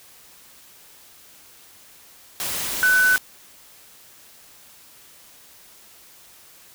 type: tone in noise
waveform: sine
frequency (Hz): 1500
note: F#6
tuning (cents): +23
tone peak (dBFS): -14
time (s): 2.83-3.16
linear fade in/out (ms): 0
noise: white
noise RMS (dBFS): -27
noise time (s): 2.4-3.18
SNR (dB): +10
effects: white hiss -49 dBFS RMS until 6.74 s